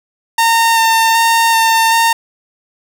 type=tone with vibrato; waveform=sawtooth; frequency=910 Hz; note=A#5; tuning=42 cents flat; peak=-5 dBFS; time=0.38-2.13 s; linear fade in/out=5 ms; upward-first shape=square; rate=1.3 Hz; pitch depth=11 cents each way; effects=none